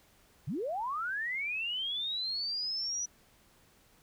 sine linear sweep, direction up, 110 to 5920 Hz, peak -32 dBFS, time 0.47-3.06 s, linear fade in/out 10 ms, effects pink hiss -64 dBFS RMS until 4.02 s

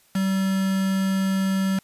triangle tone with quantisation, 192.1 Hz, G3, 35 cents flat, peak -18 dBFS, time 0.15-1.79 s, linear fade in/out 5 ms, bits 5, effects white hiss -59 dBFS RMS until 1.83 s + resampled to 32000 Hz

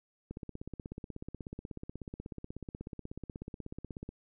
click train, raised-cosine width 3 ms, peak -28 dBFS, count 63, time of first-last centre 0.31-4.09 s, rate 16.4 Hz, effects none

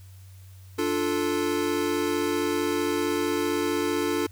square chord, D minor, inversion none, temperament equal, 293.7 / 349.2 / 440 Hz, D4 / F4 / A4, 0 / 0 / 0 cents, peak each -29 dBFS, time 0.78-4.27 s, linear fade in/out 10 ms, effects added 94 Hz sine -44 dBFS peak until 4.31 s + white hiss -58 dBFS RMS until 4.31 s

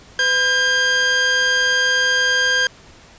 sawtooth tone pair together, 505 / 1603.3 Hz, B4 / G6, +39 / +39 cents, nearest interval octave + minor sixth, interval 2000 cents, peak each -22 / -11 dBFS, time 0.19-2.67 s, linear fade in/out 2 ms, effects pink hiss -45 dBFS RMS until 3.18 s + resampled to 16000 Hz

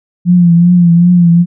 sine tone with vibrato, 173.7 Hz, F3, 9 cents flat, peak -3 dBFS, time 0.25-1.46 s, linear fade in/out 50 ms, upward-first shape triangle, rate 2.6 Hz, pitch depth 58 cents each way, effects none

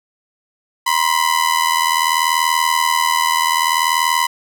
sawtooth ring-modulated tone, 1000 Hz, B5, 21 cents sharp, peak -7 dBFS, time 0.86-4.27 s, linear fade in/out 10 ms, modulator 40.3 Hz, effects none

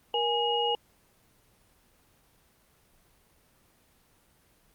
sine tone cluster, 472 / 830 / 2882 Hz, A#4 / G#5 / F#7, +22 / -1 / -46 cents, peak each -29 dBFS, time 0.14-0.75 s, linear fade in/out 2 ms, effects pink hiss -64 dBFS RMS until 4.74 s + Opus 24 kbps

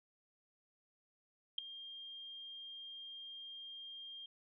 sine tone with ADSR envelope, 3207 Hz, G7, 39 cents sharp, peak -29 dBFS, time 1.58-4.26 s, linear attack 5 ms, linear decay 4 ms, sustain -18 dB, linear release 4 ms, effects none

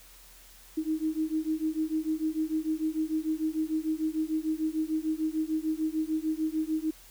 sine beating tone pair, 311.1 / 317.8 Hz, D#4 / D#4, 0 / +37 cents, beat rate 6.7 Hz, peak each -30 dBFS, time 0.77-6.91 s, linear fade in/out 10 ms, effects added 42 Hz sine -56 dBFS peak until 7.1 s + white hiss -54 dBFS RMS until 7.1 s

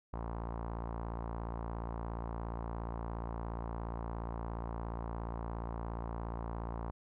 sawtooth tone with low-pass filter, 57.1 Hz, A#1, 35 cents flat, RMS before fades -40 dBFS, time 0.13-6.91 s, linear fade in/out 5 ms, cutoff 1000 Hz, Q 2.9, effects none

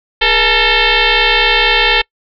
sine tone with frequency modulation, 477.1 Hz, A#4, 40 cents sharp, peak -8 dBFS, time 0.21-2.02 s, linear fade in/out 10 ms, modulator 445 Hz, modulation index 7.7, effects noise-tail reverb RT60 0.1 s tail -26 dB re dry

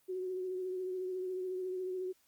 sine tone with vibrato, 370 Hz, F#4, in tune, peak -35 dBFS, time 0.08-2.13 s, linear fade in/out 20 ms, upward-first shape triangle, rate 14 Hz, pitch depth 34 cents each way, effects white hiss -71 dBFS RMS until 2.27 s + Opus 32 kbps

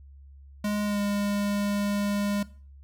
square tone with pitch glide, 207.7 to 203.5 Hz, G#3 to G#3, 0 to -35 cents, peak -26 dBFS, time 0.64-2.43 s, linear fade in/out 5 ms, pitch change -35 cents, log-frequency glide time 0.84-1 s, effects noise-tail reverb RT60 0.4 s tail -18 dB re dry + added 69 Hz sine -46 dBFS peak until 2.83 s

